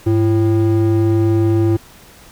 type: ring-modulated tone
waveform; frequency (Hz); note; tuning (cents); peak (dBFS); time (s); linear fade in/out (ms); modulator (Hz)
triangle; 220; A3; 0; -6; 0.06-1.77; 10; 117
effects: pink hiss -43 dBFS RMS until 2.31 s